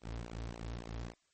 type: tone with flanger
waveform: sawtooth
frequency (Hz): 57.3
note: A#1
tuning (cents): -29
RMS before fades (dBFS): -43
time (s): 0.01-1.15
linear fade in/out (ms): 50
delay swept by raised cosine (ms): 0.56 to 5.76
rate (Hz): 3.6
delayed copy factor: -0.8
effects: white hiss -75 dBFS RMS until 1.33 s + MP3 32 kbps